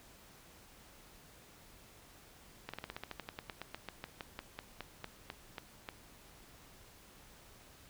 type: slowing click train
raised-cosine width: 0.3 ms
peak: -25 dBFS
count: 24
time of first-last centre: 2.69-5.888 s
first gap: 46 ms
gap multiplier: 1.09
effects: pink hiss -59 dBFS RMS until 7.89 s